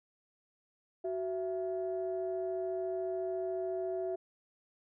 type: tone pair together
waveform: sine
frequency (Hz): 373.5 / 665.5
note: F#4 / E5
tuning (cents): +16 / +16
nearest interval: minor seventh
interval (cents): 1000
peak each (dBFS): -34 / -36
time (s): 1.04-4.16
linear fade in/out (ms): 10
effects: tanh soft clip ceiling -26 dBFS